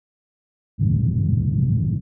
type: band-pass noise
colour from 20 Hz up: pink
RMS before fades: -19 dBFS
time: 0.78-2.01 s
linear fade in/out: 50 ms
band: 100 to 170 Hz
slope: 24 dB/octave
effects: none